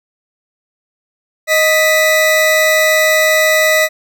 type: tone pair together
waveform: 40% pulse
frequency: 624 / 1977.6 Hz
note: D#5 / B6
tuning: +5 / +2 cents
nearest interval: octave + minor sixth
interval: 1997 cents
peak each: -11 dBFS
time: 1.47-3.89 s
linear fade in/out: 50 ms
effects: none